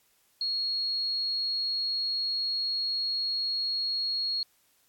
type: tone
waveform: sine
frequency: 4306 Hz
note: C8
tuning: 49 cents sharp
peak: -27 dBFS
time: 0.41-4.43 s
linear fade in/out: 2 ms
effects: white hiss -67 dBFS RMS until 4.88 s + AAC 64 kbps